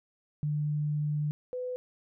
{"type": "tone pair in turn", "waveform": "sine", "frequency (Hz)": [149.1, 501.5], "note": ["D3", "B4"], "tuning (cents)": [27, 26], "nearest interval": "octave + major sixth", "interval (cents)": 2099, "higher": "second", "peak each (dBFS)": [-27, -32], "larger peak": "first", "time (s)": [[0.43, 1.31], [1.53, 1.76]], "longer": "first", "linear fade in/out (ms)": 0, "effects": []}